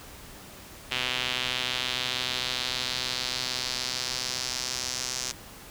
sawtooth tone with band-pass filter sweep, 126.7 Hz, B2, 45 cents sharp, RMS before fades -31 dBFS, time 0.91-5.32 s, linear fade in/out 10 ms, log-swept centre 3000 to 6000 Hz, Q 2.4, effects pink hiss -46 dBFS RMS until 5.7 s

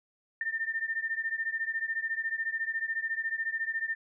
sine beating tone pair, 1800 / 1814 Hz, A6 / A#6, +39 / -48 cents, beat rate 14 Hz, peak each -32 / -34 dBFS, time 0.41-3.95 s, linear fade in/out 2 ms, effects none

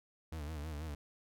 40% pulse tone with vibrato, 76.4 Hz, D#2, 31 cents flat, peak -39 dBFS, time 0.32-0.95 s, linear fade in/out 5 ms, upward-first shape sine, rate 6.2 Hz, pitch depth 99 cents each way, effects none

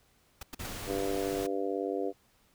pink noise bursts, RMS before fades -40 dBFS, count 3, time 0.41-0.666 s, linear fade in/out 5 ms, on 20 ms, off 98 ms
pink noise, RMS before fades -40 dBFS, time 0.59-1.47 s, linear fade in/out 10 ms
harmonic tone, 98 Hz, G2, in tune, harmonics 3 / 4 / 5 / 6 / 7, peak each -36 / -34 / -35 / -42 / -39 dBFS, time 0.86-2.13 s, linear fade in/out 50 ms
effects pink hiss -67 dBFS RMS until 2.54 s

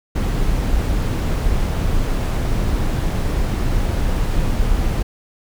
brown noise, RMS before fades -18 dBFS, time 0.15-5.03 s, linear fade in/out 10 ms, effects none

